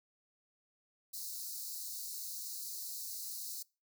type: high-pass noise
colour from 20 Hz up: white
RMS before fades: -43 dBFS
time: 1.13-3.63 s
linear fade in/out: 10 ms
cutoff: 4000 Hz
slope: 96 dB/octave
effects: noise-tail reverb RT60 0.3 s tail -24 dB re dry